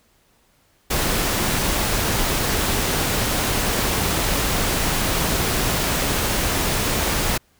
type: noise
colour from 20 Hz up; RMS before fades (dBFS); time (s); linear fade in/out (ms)
pink; -21; 0.9-7.38; 10
effects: pink hiss -60 dBFS RMS until 7.59 s